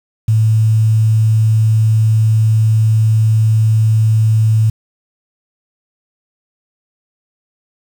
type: tone with quantisation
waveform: sine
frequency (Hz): 110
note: A2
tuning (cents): 0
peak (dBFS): -8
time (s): 0.28-4.7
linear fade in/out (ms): 5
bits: 6
effects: none